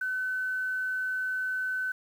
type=tone with quantisation; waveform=sine; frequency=1515 Hz; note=F#6; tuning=40 cents sharp; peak=-28 dBFS; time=0.01-1.92 s; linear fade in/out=5 ms; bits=9; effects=none